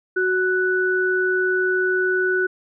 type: tone pair together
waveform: sine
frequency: 370.8 / 1483.2 Hz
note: F#4 / F#6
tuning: +4 / +4 cents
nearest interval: 2 octaves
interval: 2400 cents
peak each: -20 dBFS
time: 0.16-2.47 s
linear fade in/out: 10 ms
effects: none